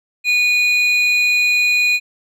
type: tone pair together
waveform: triangle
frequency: 2459 / 4067 Hz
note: D#7 / C8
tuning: -21 / -50 cents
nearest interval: major sixth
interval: 871 cents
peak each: -11 / -22 dBFS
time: 0.24-2 s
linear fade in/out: 50 ms
effects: none